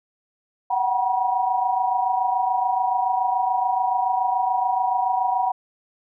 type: tone cluster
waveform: sine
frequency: 737 / 764 / 962 Hz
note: F#5 / G5 / B5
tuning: -7 / -45 / -46 cents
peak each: -24 / -23 / -23 dBFS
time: 0.7-5.52 s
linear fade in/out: 10 ms
effects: none